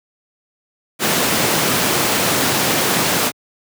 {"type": "high-pass noise", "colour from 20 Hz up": "pink", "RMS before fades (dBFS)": -17, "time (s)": [0.99, 3.32], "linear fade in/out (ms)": 50, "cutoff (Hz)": 160, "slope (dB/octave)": 12, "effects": ["high-pass 80 Hz 12 dB/octave"]}